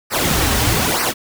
pink noise with flanger, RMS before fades -17 dBFS, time 0.1-1.14 s, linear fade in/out 50 ms, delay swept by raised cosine 0.28 to 5.98 ms, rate 1.1 Hz, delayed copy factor -0.9, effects none

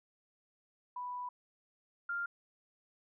sine tone pair in turn, 987.8 / 1397 Hz, B5 / F6, 0 / 0 cents, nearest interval tritone, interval 600 cents, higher second, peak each -38 / -34 dBFS, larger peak second, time 0.96-1.29 / 2.09-2.26 s, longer first, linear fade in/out 5 ms, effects none

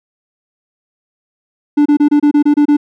triangle tone bursts, 293.2 Hz, D4, 3 cents flat, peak -4 dBFS, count 9, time 1.77-2.769 s, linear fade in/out 10 ms, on 87 ms, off 27 ms, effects none

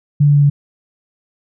sine tone with pitch steps, 145.7 / 144.86 / 144.03 / 143.2 Hz, D3 / D3 / D3 / D3, -13 / -23 / -33 / -43 cents, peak -7 dBFS, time 0.2-0.5 s, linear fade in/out 10 ms, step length 75 ms, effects none

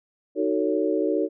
sine chord, D# half-diminished seventh, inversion none, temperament just, 311.1 / 373.4 / 448 / 560 Hz, D#4 / F#4 / A4 / C#5, 0 / +16 / +31 / +18 cents, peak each -25 / -26 / -26 / -28 dBFS, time 0.35-1.29 s, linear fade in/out 50 ms, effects none

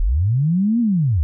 sine linear two-way sweep, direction up then down, 31.85 to 242.8 to 66.7 Hz, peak -14 dBFS, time 0-1.23 s, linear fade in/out 0 ms, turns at 0.8 s, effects none

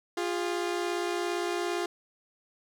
sawtooth tone pair together, 349.8 / 407.3 Hz, F4 / G#4, +3 / -34 cents, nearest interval minor third, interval 263 cents, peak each -26 / -30 dBFS, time 0.17-1.86 s, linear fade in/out 5 ms, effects low-pass 9000 Hz 12 dB/octave + 10-bit

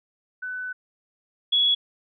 sine tone pair in turn, 1500 / 3367 Hz, F#6 / G#7, +23 / +23 cents, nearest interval octave + major second, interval 1400 cents, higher second, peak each -29 / -17 dBFS, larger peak second, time 0.42-0.73 / 1.52-1.75 s, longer first, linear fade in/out 10 ms, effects none

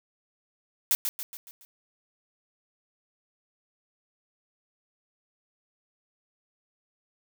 blue noise with echo, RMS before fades -23 dBFS, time 0.91-0.95 s, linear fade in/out 0 ms, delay 140 ms, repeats 5, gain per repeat -6 dB, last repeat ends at 1.65 s, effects none

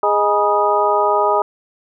harmonic tone with a mistuned harmonic, 207.2 Hz, G#3, 4 cents flat, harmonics 2 / 3 / 4 / 5 / 6, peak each -19 / -19 / -19 / -19 / -19 dBFS, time 0.03-1.42 s, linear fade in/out 2 ms, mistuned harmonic 5, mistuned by -120 cents, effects none

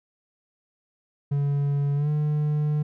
triangle tone with pitch glide, 142.2 to 150.05 Hz, C#3 to D3, +45 to +38 cents, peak -19 dBFS, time 1.31-2.83 s, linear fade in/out 10 ms, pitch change +93 cents, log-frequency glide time 1.95-2.09 s, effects none

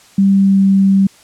sine tone with pitch glide, 196 to 194.53 Hz, G3 to G3, 0 to -13 cents, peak -7 dBFS, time 0.18-1.07 s, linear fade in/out 5 ms, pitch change -13 cents, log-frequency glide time 0.3-0.6 s, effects white hiss -45 dBFS RMS until 1.23 s + low-pass 9000 Hz 12 dB/octave

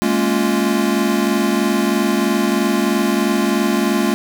square chord, Bb minor seventh, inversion third, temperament equal with one note detuned, 207.7 / 230.8 / 277.2 / 349.2 Hz, Ab3 / Bb3 / Db4 / F4, 0 / -17 / 0 / 0 cents, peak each -20 / -21 / -22 / -21 dBFS, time 0.02-4.14 s, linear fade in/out 0 ms, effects none

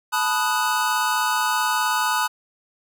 square chord, B dominant seventh, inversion third, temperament equal with one note detuned, 868.9 / 987.8 / 1244.5 / 1480 Hz, A5 / B5 / D#6 / F#6, -22 / 0 / 0 / 0 cents, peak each -26 dBFS, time 0.12-2.28 s, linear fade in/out 20 ms, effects none

